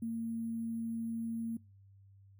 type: tone with sample-and-hold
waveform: sine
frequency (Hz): 228.2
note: A#3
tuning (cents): -37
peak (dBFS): -34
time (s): 0.02-1.57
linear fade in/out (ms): 5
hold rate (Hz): 11025
effects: noise-tail reverb RT60 0.4 s tail -26 dB re dry + added 98 Hz sine -57 dBFS peak until 2.39 s